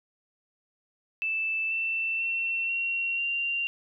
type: tone with pitch steps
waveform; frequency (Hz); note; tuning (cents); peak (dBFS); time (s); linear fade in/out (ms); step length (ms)
sine; 2641 / 2673 / 2706 / 2739 / 2772; E7 / E7 / E7 / F7 / F7; +3 / +23 / +45 / -34 / -14; -26; 1.22-3.67; 0; 490
effects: none